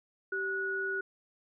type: tone pair together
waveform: sine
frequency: 387.2 / 1462 Hz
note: G4 / F#6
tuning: -21 / -21 cents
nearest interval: octave + major seventh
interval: 2300 cents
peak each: -36 / -32 dBFS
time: 0.32-1.01 s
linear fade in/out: 5 ms
effects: none